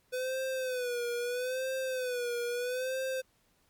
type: tone with vibrato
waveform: square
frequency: 501 Hz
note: B4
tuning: 25 cents sharp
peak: -32 dBFS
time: 0.12-3.22 s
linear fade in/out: 20 ms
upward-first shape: sine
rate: 0.77 Hz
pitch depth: 84 cents each way
effects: pink hiss -70 dBFS RMS until 3.69 s + MP3 96 kbps